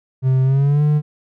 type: tone with pitch glide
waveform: triangle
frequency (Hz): 130.81 to 149.4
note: C3 to D3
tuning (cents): 0 to +30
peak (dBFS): -10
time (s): 0.22-1.02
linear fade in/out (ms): 50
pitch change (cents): +230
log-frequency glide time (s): 0.43-0.83
effects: none